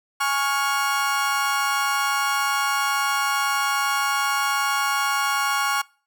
35% pulse chord, Db major, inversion second, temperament equal with one note detuned, 830.6 / 1108.7 / 1411.5 Hz, Ab5 / Db6 / F6, 0 / 0 / +18 cents, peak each -25 / -22 / -23 dBFS, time 0.2-5.82 s, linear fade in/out 10 ms, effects noise-tail reverb RT60 0.4 s tail -24 dB re dry

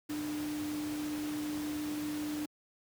sine tone in noise, 300 Hz, D4, 37 cents sharp, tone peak -34 dBFS, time 0.09-2.46 s, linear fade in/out 10 ms, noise pink, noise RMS -44 dBFS, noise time 0.09-2.46 s, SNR +7 dB, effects high-pass 100 Hz 12 dB/octave

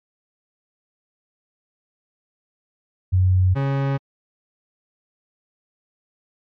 sine / 40% pulse tone pair in turn, 92.5 / 137.64 Hz, F#2 / C#3, 0 / -12 cents, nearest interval perfect fifth, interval 688 cents, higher second, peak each -13 / -18 dBFS, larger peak first, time 3.12-3.55 / 3.55-3.98 s, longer neither, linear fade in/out 20 ms, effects low-pass 2000 Hz 12 dB/octave + MP3 64 kbps

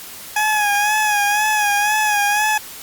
20% pulse tone with vibrato, 836 Hz, G#5, 11 cents sharp, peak -10 dBFS, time 0.36-2.58 s, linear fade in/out 5 ms, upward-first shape sine, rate 2 Hz, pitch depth 48 cents each way, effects white hiss -35 dBFS RMS until 2.82 s + Opus 48 kbps

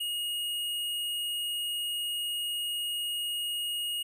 square tone, 2872 Hz, F7, 48 cents sharp, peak -31 dBFS, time 0-4.03 s, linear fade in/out 10 ms, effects none

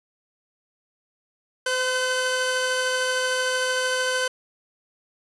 sawtooth tone pair together, 512 / 1522.8 Hz, C5 / F#6, -38 / +49 cents, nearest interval octave + perfect fifth, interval 1887 cents, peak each -21 dBFS, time 1.66-4.28 s, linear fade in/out 5 ms, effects resampled to 24000 Hz

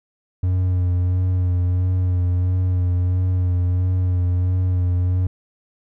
triangle tone with vibrato, 90.5 Hz, F#2, 38 cents flat, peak -14 dBFS, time 0.43-5.27 s, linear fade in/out 5 ms, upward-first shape sine, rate 1.5 Hz, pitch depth 27 cents each way, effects none

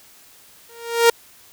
sawtooth tone with exponential growth, 466.2 Hz, A#4, in tune, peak -4 dBFS, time 0.69-1.1 s, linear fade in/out 5 ms, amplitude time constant 89 ms, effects white hiss -49 dBFS RMS until 1.52 s

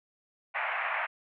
white band-pass noise, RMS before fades -32 dBFS, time 0.54-1.07 s, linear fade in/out 20 ms, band 640 to 2400 Hz, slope 48 dB/octave, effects none

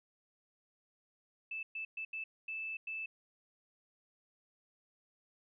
sine tone bursts at uneven times, 2632 Hz, E7, 3 cents flat, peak -38 dBFS, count 6, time 1.51-1.63 / 1.75-1.85 / 1.97-2.05 / 2.13-2.24 / 2.48-2.77 / 2.87-3.06 s, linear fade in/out 5 ms, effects none

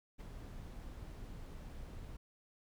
brown noise with ADSR envelope, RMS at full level -45 dBFS, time 0.18-2.17 s, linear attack 26 ms, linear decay 13 ms, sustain -3 dB, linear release 8 ms, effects none

